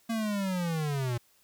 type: linear sweep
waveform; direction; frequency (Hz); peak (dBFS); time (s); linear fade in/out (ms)
square; down; 230.5 to 116.54; -29; 0.09-1.18; 10
effects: white hiss -65 dBFS RMS until 1.43 s